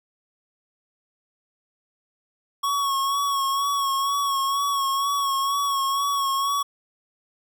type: tone with vibrato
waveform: square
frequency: 1108 Hz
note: C#6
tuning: 1 cent flat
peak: -22 dBFS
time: 2.63-6.63 s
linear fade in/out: 10 ms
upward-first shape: sine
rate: 2.1 Hz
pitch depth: 36 cents each way
effects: none